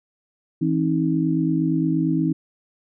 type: tone cluster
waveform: sine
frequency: 163 / 267.9 / 316.5 Hz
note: E3 / C4 / D#4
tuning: -19 / +41 / +30 cents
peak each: -22 / -23 / -22 dBFS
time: 0.61-2.33 s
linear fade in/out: 10 ms
effects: none